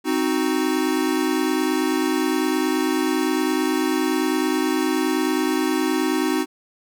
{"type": "chord", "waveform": "square", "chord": "C diminished", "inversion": "none", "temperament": "equal", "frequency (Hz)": [261.6, 311.1, 370], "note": ["C4", "Eb4", "Gb4"], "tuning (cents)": [0, 0, 0], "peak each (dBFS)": [-25, -23, -25], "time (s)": [0.04, 6.46], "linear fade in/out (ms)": 50, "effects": []}